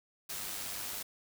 white noise with amplitude modulation, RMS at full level -38 dBFS, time 0.29-1.03 s, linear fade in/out 10 ms, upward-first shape sine, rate 100 Hz, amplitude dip 40%, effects none

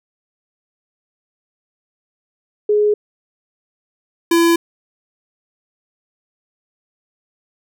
sine / square tone pair in turn, 418.5 / 336.9 Hz, G#4 / E4, +13 / +38 cents, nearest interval major third, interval 375 cents, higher first, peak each -11 dBFS, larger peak neither, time 2.69-2.94 / 4.31-4.56 s, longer neither, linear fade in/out 5 ms, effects none

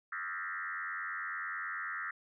sine tone with frequency modulation, 1587 Hz, G6, 21 cents sharp, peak -36 dBFS, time 0.12-2.11 s, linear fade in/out 5 ms, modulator 89.2 Hz, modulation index 3.9, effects none

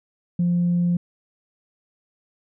sine tone, 174.61 Hz, F3, in tune, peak -16 dBFS, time 0.39-0.97 s, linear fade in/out 5 ms, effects tanh soft clip ceiling -14 dBFS

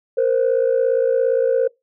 sine tone pair together, 465.9 / 523.3 Hz, A#4 / C5, -1 / 0 cents, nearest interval major second, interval 201 cents, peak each -16 dBFS, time 0.17-1.68 s, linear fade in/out 10 ms, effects noise-tail reverb RT60 0.2 s tail -25 dB re dry + tanh soft clip ceiling -10 dBFS

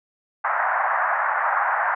pink band-pass noise, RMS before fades -22 dBFS, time 0.44-1.95 s, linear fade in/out 10 ms, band 700 to 1800 Hz, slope 48 dB/octave, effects none

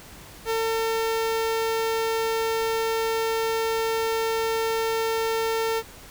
sawtooth tone with notch filter, 450 Hz, A4, 39 cents sharp, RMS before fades -25 dBFS, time 0.45-5.83 s, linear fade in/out 50 ms, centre 10000 Hz, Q 1.3, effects pink hiss -45 dBFS RMS until 6.1 s

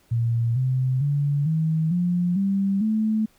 sine tone with pitch steps, 116.54 / 129.31 / 143.48 / 159.2 / 176.64 / 196 / 217.5 Hz, A#2 / C3 / D3 / D#3 / F3 / G3 / A3, 0 / -20 / -40 / +40 / +20 / 0 / -20 cents, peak -19 dBFS, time 0.11-3.26 s, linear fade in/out 10 ms, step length 450 ms, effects pink hiss -60 dBFS RMS until 3.38 s

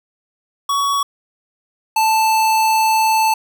square tone pair in turn, 1123 / 880.6 Hz, C#6 / A5, +22 / +1 cents, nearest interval major third, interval 421 cents, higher first, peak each -16 / -13 dBFS, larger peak second, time 0.69-1.03 / 1.96-3.34 s, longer second, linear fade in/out 5 ms, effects none

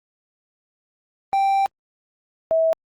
triangle / sine tone pair in turn, 784 / 648.8 Hz, G5 / E5, 0 / -28 cents, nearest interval minor third, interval 328 cents, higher first, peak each -14 / -15 dBFS, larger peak first, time 1.33-1.66 / 2.51-2.73 s, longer first, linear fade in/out 0 ms, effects Opus 32 kbps

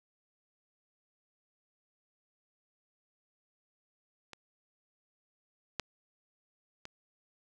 clicks, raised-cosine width 0.2 ms, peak -28 / -15 / -26 dBFS, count 3, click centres 4.333 / 5.797 / 6.854 s, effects none

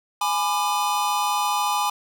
square chord, G# diminished, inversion none, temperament just, 830.6 / 996.7 / 1196.1 Hz, G#5 / B5 / D6, 0 / +16 / +31 cents, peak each -25 / -26 / -27 dBFS, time 0.21-1.9 s, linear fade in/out 5 ms, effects none

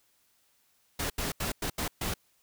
pink noise bursts at uneven times, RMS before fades -32 dBFS, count 6, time 0.99-1.1 / 1.18-1.32 / 1.4-1.52 / 1.62-1.7 / 1.78-1.88 / 2.01-2.14 s, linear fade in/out 5 ms, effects white hiss -69 dBFS RMS until 2.42 s

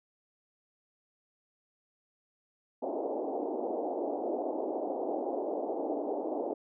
pink band-pass noise, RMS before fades -34 dBFS, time 2.82-6.54 s, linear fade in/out 10 ms, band 280 to 790 Hz, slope 48 dB/octave, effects none

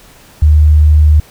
sine tone, 75.9 Hz, D#2, 42 cents flat, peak -3 dBFS, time 0.42-1.2 s, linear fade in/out 5 ms, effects pink hiss -41 dBFS RMS until 1.3 s

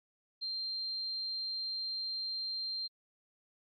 sine tone, 4168 Hz, C8, 7 cents flat, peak -35 dBFS, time 0.41-2.88 s, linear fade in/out 20 ms, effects AAC 32 kbps

